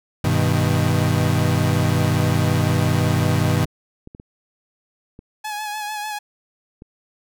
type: chord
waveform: 35% pulse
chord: G augmented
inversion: none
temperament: equal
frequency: 98 / 123.47 / 155.56 Hz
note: G2 / B2 / D#3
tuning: 0 / 0 / 0 cents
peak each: -19 dBFS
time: 0.24-3.65 s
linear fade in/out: 5 ms
type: clicks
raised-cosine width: 3 ms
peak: -26 dBFS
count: 6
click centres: 3.655 / 4.074 / 4.149 / 4.199 / 5.191 / 6.821 s
type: tone with vibrato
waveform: sawtooth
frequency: 844 Hz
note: G#5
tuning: 28 cents sharp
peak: -22 dBFS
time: 5.44-6.19 s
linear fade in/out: 10 ms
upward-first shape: sine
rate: 6.7 Hz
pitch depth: 35 cents each way
effects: none